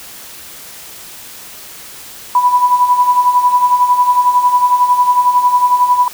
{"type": "tone with tremolo", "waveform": "sine", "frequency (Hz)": 987.8, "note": "B5", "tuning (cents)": 0, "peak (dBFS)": -5, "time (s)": [2.35, 6.08], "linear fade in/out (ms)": 2, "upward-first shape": "sine", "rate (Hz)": 11, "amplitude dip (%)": 65, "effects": ["white hiss -33 dBFS RMS until 6.13 s"]}